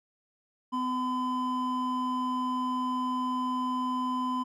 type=tone pair together; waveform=triangle; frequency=253.5 / 1014 Hz; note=B3 / B5; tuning=+45 / +45 cents; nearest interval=2 octaves; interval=2400 cents; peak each=-29 / -28 dBFS; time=0.72-4.44 s; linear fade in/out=20 ms; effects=none